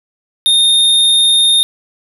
square tone with vibrato, 3665 Hz, A#7, 30 cents flat, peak -8 dBFS, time 0.46-1.63 s, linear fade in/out 0 ms, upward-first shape triangle, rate 20 Hz, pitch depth 15 cents each way, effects none

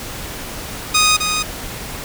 10% pulse tone with echo, 1244.5 Hz, D#6, in tune, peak -3 dBFS, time 0.94-1.17 s, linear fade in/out 10 ms, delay 260 ms, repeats 1, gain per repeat -6 dB, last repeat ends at 1.43 s, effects pink hiss -29 dBFS RMS until 2.04 s

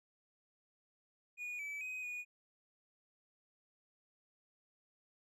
triangle tone with pitch steps, 2454 / 2301 / 2513 / 2459 Hz, D#7 / D7 / D#7 / D#7, -25 / -36 / +17 / -21 cents, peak -39 dBFS, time 1.37-2.25 s, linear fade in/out 50 ms, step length 220 ms, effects none

